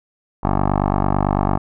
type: tone with low-pass filter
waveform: 10% pulse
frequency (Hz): 48.98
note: G1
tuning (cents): -1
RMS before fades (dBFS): -18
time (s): 0.43-1.58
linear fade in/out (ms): 10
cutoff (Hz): 970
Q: 4.8
effects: none